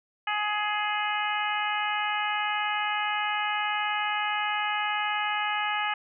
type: harmonic tone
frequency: 419.2 Hz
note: G#4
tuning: 16 cents sharp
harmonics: 2 / 3 / 4 / 5 / 6 / 7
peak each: -30 / -32 / -33 / -34 / -35 / -35 dBFS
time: 0.27-5.94 s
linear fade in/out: 5 ms
effects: none